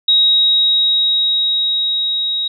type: tone with level ramp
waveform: sine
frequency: 3800 Hz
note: A#7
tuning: 33 cents sharp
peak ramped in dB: -8 to -16 dBFS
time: 0.08-2.48 s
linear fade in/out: 5 ms
effects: none